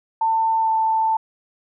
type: tone with pitch glide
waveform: sine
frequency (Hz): 895 to 886.8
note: A5 to A5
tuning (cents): +29 to +13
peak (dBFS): -16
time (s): 0.21-1.17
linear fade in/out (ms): 5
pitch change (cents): -16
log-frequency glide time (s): 0.6-0.71
effects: none